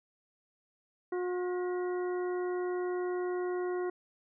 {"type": "harmonic tone with a mistuned harmonic", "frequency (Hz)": 360, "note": "F#4", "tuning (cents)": -47, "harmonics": [1, 2, 3, 4, 5], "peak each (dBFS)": [-31, -43, -45, -48, -50], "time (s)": [1.12, 3.9], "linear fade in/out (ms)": 5, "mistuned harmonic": 5, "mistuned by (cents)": 100, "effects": []}